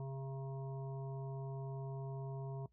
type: harmonic tone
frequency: 135.1 Hz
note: C#3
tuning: 44 cents flat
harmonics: 1 / 3 / 5 / 7 / 8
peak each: -41 / -51 / -54 / -55 / -65 dBFS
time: 0-2.66 s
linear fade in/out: 2 ms
effects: noise-tail reverb RT60 0.1 s tail -19 dB re dry + added 60 Hz sine -70 dBFS peak until 2.72 s